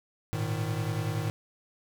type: chord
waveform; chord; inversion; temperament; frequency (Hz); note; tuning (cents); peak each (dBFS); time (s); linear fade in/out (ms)
square; Ab suspended second; none; equal with one note detuned; 105.95 / 116.54 / 155.56; Ab2 / Bb2 / Eb3; +35 / 0 / 0; -33 / -35 / -34; 0.33-1.3; 0
effects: none